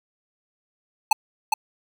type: tone with echo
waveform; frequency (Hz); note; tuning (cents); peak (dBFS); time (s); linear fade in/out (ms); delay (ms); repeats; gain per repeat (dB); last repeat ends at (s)
square; 867; A5; -26; -13; 1.11-1.13; 5; 410; 1; -4; 1.54
effects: none